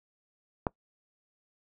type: click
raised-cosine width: 1 ms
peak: -13 dBFS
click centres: 0.668 s
effects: noise-tail reverb RT60 0.1 s tail -24 dB re dry